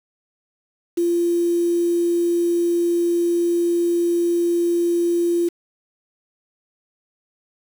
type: tone with quantisation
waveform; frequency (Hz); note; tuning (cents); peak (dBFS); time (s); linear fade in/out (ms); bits
sine; 344.1; F4; -26; -16; 0.97-5.49; 10; 6
effects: none